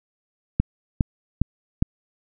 click train, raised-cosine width 5 ms, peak -5 dBFS, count 4, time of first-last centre 0.6-1.824 s, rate 2.45 Hz, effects none

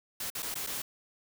white noise with dropouts, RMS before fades -36 dBFS, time 0.2-0.82 s, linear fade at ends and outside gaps 5 ms, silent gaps 0.302-0.35 / 0.423-0.427 / 0.543-0.554 / 0.666-0.671 s, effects none

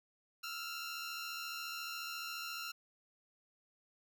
15% pulse tone pair together, 1318.5 / 1392.8 Hz, E6 / F6, 0 / -5 cents, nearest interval minor second, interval 95 cents, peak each -40 / -36 dBFS, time 0.43-2.72 s, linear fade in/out 10 ms, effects none

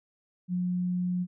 sine tone, 179.6 Hz, F3, 49 cents sharp, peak -26 dBFS, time 0.48-1.27 s, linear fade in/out 50 ms, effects none

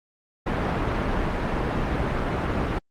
pink low-pass noise, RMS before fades -25 dBFS, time 0.46-2.79 s, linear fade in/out 10 ms, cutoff 1700 Hz, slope 12 dB/octave, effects Opus 32 kbps

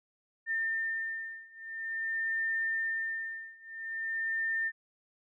sine beating tone pair, 1804 / 1804.48 Hz, A6 / A6, +43 / +43 cents, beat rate 0.48 Hz, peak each -35 / -34 dBFS, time 0.46-4.72 s, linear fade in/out 50 ms, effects none

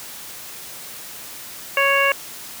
harmonic tone, 554.4 Hz, C#5, in tune, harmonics 1 / 2 / 3 / 4 / 5, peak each -21 / -21 / -21 / -21 / -21 dBFS, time 1.77-2.12 s, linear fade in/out 2 ms, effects white hiss -36 dBFS RMS until 2.6 s + high-pass 60 Hz 12 dB/octave

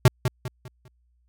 square tone with echo, 125.4 Hz, B2, 27 cents sharp, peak -11 dBFS, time 0.05-0.08 s, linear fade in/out 2 ms, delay 200 ms, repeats 4, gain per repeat -9 dB, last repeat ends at 0.88 s, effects added 60 Hz sine -62 dBFS peak until 1.28 s

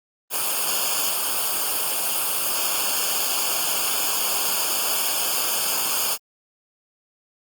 white noise with comb filter, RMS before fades -23 dBFS, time 0.3-6.18 s, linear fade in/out 50 ms, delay 0.51 ms, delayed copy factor -1, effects Opus 32 kbps

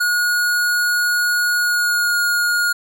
square tone with pitch glide, 1446 to 1431.9 Hz, F#6 to F6, -40 to +43 cents, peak -16 dBFS, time 0-2.73 s, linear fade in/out 10 ms, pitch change -17 cents, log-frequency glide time 1.6-2.15 s, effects none

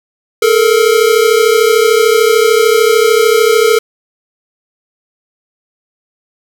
square tone pair together, 430 / 463.4 Hz, A4 / A#4, -40 / -10 cents, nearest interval minor second, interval 130 cents, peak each -10 dBFS, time 0.42-3.79 s, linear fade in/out 5 ms, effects none

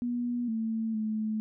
sine tone with pitch steps, 241.9 / 223.4 / 216.8 Hz, B3 / A3 / A3, -36 / +27 / -25 cents, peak -28 dBFS, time 0.02-1.4 s, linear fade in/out 0 ms, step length 460 ms, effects none

